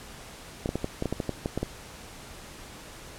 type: clicks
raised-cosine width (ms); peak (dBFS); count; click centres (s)
2; -14; 12; 0.659 / 0.691 / 0.756 / 0.844 / 1.024 / 1.057 / 1.126 / 1.202 / 1.293 / 1.459 / 1.576 / 1.63
effects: pink hiss -45 dBFS RMS until 3.18 s + low-pass 11000 Hz 12 dB/octave